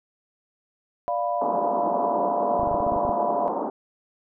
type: chord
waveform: sine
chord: B diminished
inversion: first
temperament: equal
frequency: 587.3 / 698.5 / 987.8 Hz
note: D5 / F5 / B5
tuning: 0 / 0 / 0 cents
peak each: -28 / -25 / -29 dBFS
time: 1.08-3.48 s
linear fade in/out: 0 ms
type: band-pass noise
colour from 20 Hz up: white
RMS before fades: -28 dBFS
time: 1.41-3.7 s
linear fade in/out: 5 ms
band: 190 to 1000 Hz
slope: 48 dB/octave
type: clicks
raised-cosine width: 5 ms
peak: -23 dBFS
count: 11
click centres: 2.596 / 2.632 / 2.674 / 2.714 / 2.744 / 2.804 / 2.866 / 2.922 / 2.963 / 3.051 / 3.094 s
effects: none